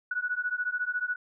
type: beating tone pair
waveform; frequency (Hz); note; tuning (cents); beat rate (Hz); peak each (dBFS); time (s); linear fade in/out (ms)
sine; 1465 / 1479; F#6 / F#6; -18 / -1; 14; -31; 0.11-1.16; 5
effects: none